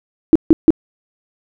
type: tone bursts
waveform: sine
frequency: 320.7 Hz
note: E4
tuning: 48 cents flat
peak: -3 dBFS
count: 3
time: 0.33-0.705 s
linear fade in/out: 0 ms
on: 25 ms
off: 150 ms
effects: none